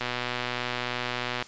click train, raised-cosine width 0.3 ms, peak -13 dBFS, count 175, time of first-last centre 0.01-1.425 s, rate 123 Hz, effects white hiss -48 dBFS RMS until 1.47 s + resampled to 16000 Hz

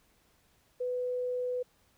sine tone, 497.7 Hz, B4, 13 cents sharp, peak -30 dBFS, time 0.8-1.63 s, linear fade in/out 10 ms, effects pink hiss -68 dBFS RMS until 1.97 s

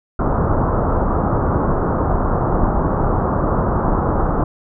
pink low-pass noise, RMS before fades -17 dBFS, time 0.19-4.44 s, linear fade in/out 5 ms, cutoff 1300 Hz, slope 48 dB/octave, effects none

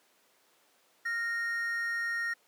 triangle tone pair together, 1396.9 / 1856.3 Hz, F6 / A#6, 0 / -8 cents, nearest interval perfect fourth, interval 492 cents, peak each -37 / -29 dBFS, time 1.05-2.34 s, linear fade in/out 10 ms, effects pink hiss -66 dBFS RMS until 2.47 s + high-pass 400 Hz 12 dB/octave

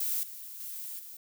violet noise with level steps, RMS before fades -31 / -44 / -40 / -46 dBFS, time 0-1.17 s, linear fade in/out 5 ms, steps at 0.23 / 0.6 / 0.99 s, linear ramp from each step 2 ms, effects none

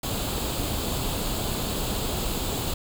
pink noise with comb filter, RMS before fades -28 dBFS, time 0.03-2.74 s, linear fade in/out 5 ms, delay 0.26 ms, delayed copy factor +0.6, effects none

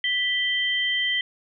sine tone pair together, 1975.5 / 3130 Hz, B6 / G7, 0 / -3 cents, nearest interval minor sixth, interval 797 cents, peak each -24 dBFS, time 0.04-1.21 s, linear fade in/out 2 ms, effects none

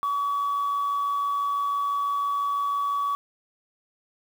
sine tone with amplitude modulation, 1135 Hz, C#6, 41 cents sharp, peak -20 dBFS, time 0.03-3.15 s, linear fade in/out 0 ms, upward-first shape sine, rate 106 Hz, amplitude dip 35%, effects tanh soft clip ceiling -20 dBFS + 8-bit

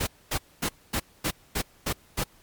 pink noise bursts, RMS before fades -27 dBFS, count 8, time 0-2.24 s, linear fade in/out 10 ms, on 70 ms, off 240 ms, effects pink hiss -58 dBFS RMS until 2.42 s + MP3 96 kbps

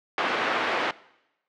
white band-pass noise, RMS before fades -26 dBFS, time 0.18-0.91 s, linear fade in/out 2 ms, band 330 to 1900 Hz, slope 12 dB/octave, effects noise-tail reverb RT60 0.9 s tail -21 dB re dry + low-pass 4000 Hz 12 dB/octave

